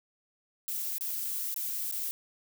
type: noise with dropouts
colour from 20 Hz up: violet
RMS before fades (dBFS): -34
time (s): 0.68-2.11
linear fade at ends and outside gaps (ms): 0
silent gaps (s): 0.982-1.009 / 1.245-1.248 / 1.542-1.562 / 1.913-1.924
effects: none